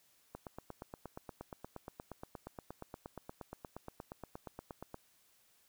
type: click train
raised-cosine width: 1 ms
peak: -30 dBFS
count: 40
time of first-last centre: 0.35-4.944 s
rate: 8.49 Hz
effects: white hiss -70 dBFS RMS until 5.68 s